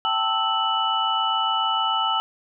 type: tone cluster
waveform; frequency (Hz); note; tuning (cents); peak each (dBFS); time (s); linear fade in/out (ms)
sine; 778 / 885 / 1311 / 2964; G5 / A5 / E6 / F#7; -13 / +10 / -10 / +2; -29 / -25 / -24 / -25; 0.05-2.2; 0
effects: none